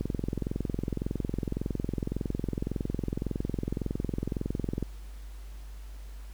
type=click train; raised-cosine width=3 ms; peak=-17 dBFS; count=106; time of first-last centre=0.01-4.827 s; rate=21.8 Hz; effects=added 50 Hz sine -40 dBFS peak until 6.33 s + pink hiss -57 dBFS RMS until 6.33 s